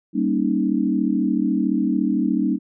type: chord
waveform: sine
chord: Eb dominant seventh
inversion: first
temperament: equal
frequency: 196 / 233.1 / 277.2 / 311.1 Hz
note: G3 / Bb3 / Db4 / Eb4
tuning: 0 / 0 / 0 / 0 cents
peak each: -23 dBFS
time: 0.13-2.59 s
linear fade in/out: 50 ms
effects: none